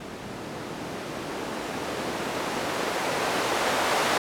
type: noise with low-pass filter sweep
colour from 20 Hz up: violet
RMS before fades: -29 dBFS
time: 0-4.18 s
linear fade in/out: 5 ms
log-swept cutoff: 220 to 660 Hz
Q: 0.74
effects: none